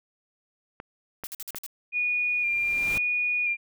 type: clicks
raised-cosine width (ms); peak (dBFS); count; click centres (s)
0.5; -22; 3; 0.801 / 1.237 / 1.547
type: noise bursts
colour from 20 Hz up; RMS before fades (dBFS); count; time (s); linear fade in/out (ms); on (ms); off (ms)
blue; -36; 6; 1.24-1.664; 0; 29; 50
type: tone with vibrato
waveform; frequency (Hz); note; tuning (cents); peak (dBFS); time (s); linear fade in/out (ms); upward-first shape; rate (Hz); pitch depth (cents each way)
sine; 2424; D#7; -46; -23; 1.92-3.57; 50; square; 0.97; 22
type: noise with exponential growth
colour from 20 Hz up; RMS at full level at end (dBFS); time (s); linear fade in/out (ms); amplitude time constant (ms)
pink; -34; 2.1-2.98; 2; 190
effects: none